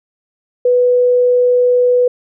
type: tone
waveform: sine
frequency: 493.9 Hz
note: B4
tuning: in tune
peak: -8 dBFS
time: 0.65-2.08 s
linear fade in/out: 5 ms
effects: none